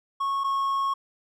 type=tone pair in turn; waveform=triangle; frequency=1100 / 1095.4 Hz; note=C#6 / C#6; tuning=-14 / -21 cents; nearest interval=unison; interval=7 cents; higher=first; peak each=-22 / -21 dBFS; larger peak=second; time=0.2-0.44 / 0.44-0.94 s; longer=second; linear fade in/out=10 ms; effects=none